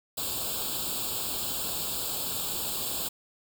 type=noise with comb filter; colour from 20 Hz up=white; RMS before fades=-32 dBFS; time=0.17-3.09 s; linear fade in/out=10 ms; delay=0.25 ms; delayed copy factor=+1; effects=none